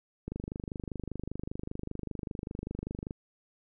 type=click train; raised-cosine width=3 ms; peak=-23 dBFS; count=72; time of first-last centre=0.28-3.109 s; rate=25.1 Hz; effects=none